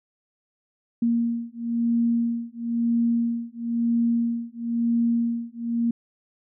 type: beating tone pair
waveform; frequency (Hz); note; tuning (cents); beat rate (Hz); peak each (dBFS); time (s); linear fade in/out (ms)
sine; 233.3 / 234.3; A#3 / A#3; +2 / +9; 1; -24; 1.02-5.91; 5
effects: none